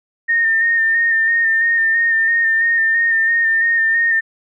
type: tone with vibrato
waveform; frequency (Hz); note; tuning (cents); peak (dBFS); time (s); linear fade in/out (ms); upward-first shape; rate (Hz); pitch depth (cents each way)
sine; 1825; A#6; -37; -12; 0.28-4.21; 20; square; 3; 22
effects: none